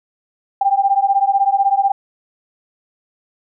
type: beating tone pair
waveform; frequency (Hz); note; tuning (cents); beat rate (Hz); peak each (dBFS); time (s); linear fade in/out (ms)
sine; 783 / 799; G5 / G5; -2 / +33; 16; -15 / -15; 0.61-1.92; 5
effects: none